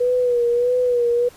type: tone with vibrato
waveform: sine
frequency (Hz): 487.1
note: B4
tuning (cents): -24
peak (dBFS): -15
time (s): 0-1.29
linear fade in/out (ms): 10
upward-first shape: sine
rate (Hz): 1.6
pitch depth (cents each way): 46
effects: pink hiss -47 dBFS RMS until 1.36 s + resampled to 32000 Hz